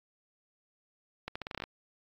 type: accelerating click train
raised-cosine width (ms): 0.3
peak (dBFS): -21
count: 10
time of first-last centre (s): 1.28-1.639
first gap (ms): 75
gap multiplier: 0.83
effects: AAC 64 kbps